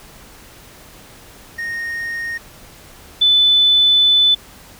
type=tone pair in turn; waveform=triangle / sine; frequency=1854 / 3500 Hz; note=A#6 / A7; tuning=-10 / -10 cents; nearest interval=major seventh; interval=1100 cents; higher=second; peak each=-20 / -9 dBFS; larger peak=second; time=1.58-2.38 / 3.21-4.35 s; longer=second; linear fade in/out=10 ms; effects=pink hiss -42 dBFS RMS until 4.79 s